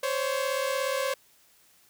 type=tone pair together; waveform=sawtooth; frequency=523.3 / 560.2 Hz; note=C5 / C#5; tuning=0 / +18 cents; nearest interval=minor second; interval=118 cents; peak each=-25 / -26 dBFS; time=0.03-1.14 s; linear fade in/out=5 ms; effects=white hiss -61 dBFS RMS until 1.89 s